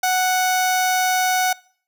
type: tone pair together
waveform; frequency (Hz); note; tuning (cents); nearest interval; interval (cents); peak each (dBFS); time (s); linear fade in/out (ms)
sawtooth; 740 / 2960; F#5 / F#7; 0 / 0; 2 octaves; 2400; -13 / -22; 0.03-1.53; 5
effects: noise-tail reverb RT60 0.5 s tail -23 dB re dry